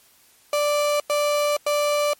35% pulse tone bursts, 587.3 Hz, D5, in tune, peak -17 dBFS, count 3, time 0.53-2.134 s, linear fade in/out 2 ms, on 470 ms, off 97 ms, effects white hiss -56 dBFS RMS until 2.19 s + MP3 64 kbps

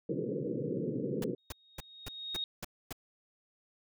white band-pass noise, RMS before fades -35 dBFS, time 0.09-1.35 s, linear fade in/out 5 ms, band 120 to 510 Hz, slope 96 dB/octave
pink noise bursts, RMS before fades -40 dBFS, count 7, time 1.22-2.927 s, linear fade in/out 2 ms, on 21 ms, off 260 ms
sine tone with exponential growth, 3737 Hz, A#7, 4 cents sharp, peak -32 dBFS, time 1.38-2.44 s, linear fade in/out 1 ms, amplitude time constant 230 ms
effects none

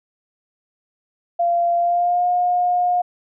sine tone with pitch glide, 690 to 714.7 Hz, F5 to F5, -21 to +40 cents, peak -15 dBFS, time 1.39-3.02 s, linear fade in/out 10 ms, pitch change +61 cents, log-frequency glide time 1.77-2.27 s, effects none

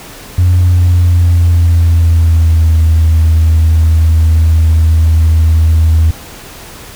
sine tone with pitch glide, 89.3 to 80.48 Hz, F2 to E2, +39 to -41 cents, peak -3 dBFS, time 0.38-6.11 s, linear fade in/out 5 ms, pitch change -180 cents, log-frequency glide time 0.64-2.77 s, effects tanh soft clip ceiling -2 dBFS + pink hiss -31 dBFS RMS until 6.95 s

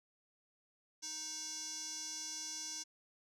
square tone with band-pass filter, 312.6 Hz, D#4, 8 cents sharp, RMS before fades -44 dBFS, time 1.02-2.84 s, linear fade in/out 20 ms, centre 5900 Hz, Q 6.1, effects none

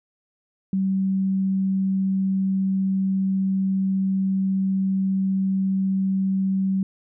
sine tone, 191.8 Hz, G3, 37 cents flat, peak -19 dBFS, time 0.73-6.83 s, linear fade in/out 2 ms, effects none

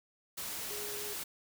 sine tone in noise, 415.3 Hz, G#4, in tune, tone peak -44 dBFS, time 0.7-1.14 s, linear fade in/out 10 ms, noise white, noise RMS -40 dBFS, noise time 0.37-1.24 s, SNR -7 dB, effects none

